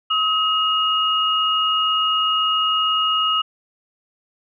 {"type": "tone pair together", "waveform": "sine", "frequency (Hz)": [1271.1, 2866], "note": ["D#6", "F7"], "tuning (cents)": [37, 44], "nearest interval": "octave + major second", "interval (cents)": 1407, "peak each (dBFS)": -19, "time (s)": [0.1, 3.42], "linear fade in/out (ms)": 10, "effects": []}